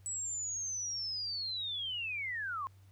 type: linear sweep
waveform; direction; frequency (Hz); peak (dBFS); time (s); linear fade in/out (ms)
sine; down; 7902 to 1037; -35; 0.06-2.67; 0
effects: added 96 Hz sine -56 dBFS peak until 2.91 s + pink hiss -70 dBFS RMS until 2.91 s